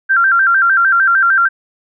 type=tone with vibrato; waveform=sine; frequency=1470 Hz; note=F#6; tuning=12 cents flat; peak=-8 dBFS; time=0.09-1.49 s; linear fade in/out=20 ms; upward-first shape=square; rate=6.6 Hz; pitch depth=110 cents each way; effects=none